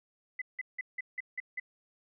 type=tone bursts; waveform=sine; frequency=2014 Hz; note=B6; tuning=33 cents sharp; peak=-33 dBFS; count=7; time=0.39-1.599 s; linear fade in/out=5 ms; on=27 ms; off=170 ms; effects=none